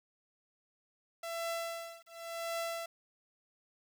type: tone with tremolo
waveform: sawtooth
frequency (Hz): 670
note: E5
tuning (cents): +28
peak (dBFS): -30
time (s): 1.23-2.86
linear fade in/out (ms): 5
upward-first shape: triangle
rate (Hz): 0.92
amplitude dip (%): 100
effects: 10-bit